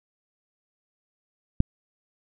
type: click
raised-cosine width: 5 ms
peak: -6 dBFS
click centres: 1.604 s
effects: none